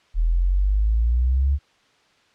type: exponential sweep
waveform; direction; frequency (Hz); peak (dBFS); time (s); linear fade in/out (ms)
sine; up; 39.42 to 71.7; -16; 0.14-1.59; 50
effects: white hiss -59 dBFS RMS until 2.34 s + low-pass 4000 Hz 12 dB/octave